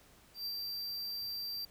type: tone with ADSR envelope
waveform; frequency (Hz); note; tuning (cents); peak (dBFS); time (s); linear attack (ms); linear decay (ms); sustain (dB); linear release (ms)
square; 4699; D8; 0; -36; 0.34-1.65; 120; 56; -2; 3
effects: pink hiss -62 dBFS RMS until 1.7 s